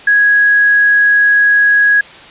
sine tone with quantisation, 1661.2 Hz, G#6, in tune, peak -6 dBFS, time 0.07-2.01 s, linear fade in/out 5 ms, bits 6, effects white hiss -35 dBFS RMS until 2.3 s + resampled to 8000 Hz

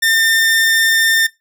sawtooth tone, 1804 Hz, A6, 43 cents sharp, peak -8 dBFS, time 0.02-1.27 s, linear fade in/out 10 ms, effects noise-tail reverb RT60 0.2 s tail -20 dB re dry

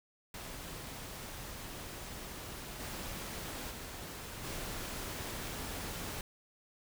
pink noise with level steps, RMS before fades -45 / -42 / -45 / -41 dBFS, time 0.34-6.21 s, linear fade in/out 2 ms, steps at 2.79 / 3.7 / 4.43 s, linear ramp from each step 20 ms, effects none

